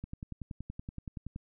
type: click train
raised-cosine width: 5 ms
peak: -27 dBFS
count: 15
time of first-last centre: 0.04-1.361 s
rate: 10.6 Hz
effects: none